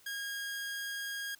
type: tone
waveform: sawtooth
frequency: 1631 Hz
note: G#6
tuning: 32 cents flat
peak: -33 dBFS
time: 0.06-1.35 s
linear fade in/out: 5 ms
effects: white hiss -62 dBFS RMS until 1.39 s